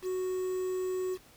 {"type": "tone with quantisation", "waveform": "triangle", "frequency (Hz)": 370, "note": "F#4", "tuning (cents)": 0, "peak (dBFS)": -28, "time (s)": [0.02, 1.18], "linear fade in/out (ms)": 50, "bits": 8, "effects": ["pink hiss -58 dBFS RMS until 1.36 s"]}